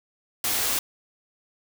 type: band-stop noise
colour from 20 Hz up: white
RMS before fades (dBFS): -25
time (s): 0.44-0.79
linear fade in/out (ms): 2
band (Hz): 130 to 210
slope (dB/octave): 96
effects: none